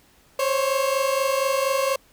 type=tone pair together; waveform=30% pulse; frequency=530.2 / 554.4 Hz; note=C5 / C#5; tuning=+23 / 0 cents; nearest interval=minor second; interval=77 cents; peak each=-20 / -21 dBFS; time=0.39-1.96 s; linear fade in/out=5 ms; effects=pink hiss -57 dBFS RMS until 2.12 s